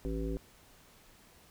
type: harmonic tone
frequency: 54.7 Hz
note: A1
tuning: 9 cents flat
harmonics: 1 / 3 / 5 / 7 / 9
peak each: -35 / -41 / -39 / -40 / -44 dBFS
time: 0.05-0.37 s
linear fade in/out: 0 ms
effects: pink hiss -60 dBFS RMS until 1.5 s